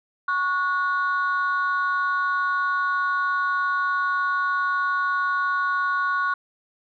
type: tone pair together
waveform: sine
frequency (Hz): 1111.8 / 1455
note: C#6 / F#6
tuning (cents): +5 / -29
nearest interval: perfect fourth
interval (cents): 466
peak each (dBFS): -22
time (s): 0.28-6.34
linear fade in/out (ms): 5
effects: tanh soft clip ceiling -16 dBFS